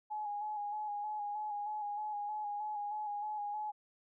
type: tone with vibrato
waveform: sine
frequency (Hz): 836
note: G#5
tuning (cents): +11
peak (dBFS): -36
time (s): 0.1-3.72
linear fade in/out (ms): 20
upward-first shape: square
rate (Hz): 3.2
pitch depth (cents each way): 27
effects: none